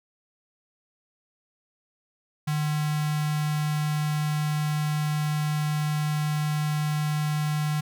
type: tone with notch filter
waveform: square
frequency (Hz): 150.9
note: D3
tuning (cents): +47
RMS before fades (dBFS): -26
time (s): 2.47-7.81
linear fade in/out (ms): 10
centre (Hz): 440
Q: 1.4
effects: none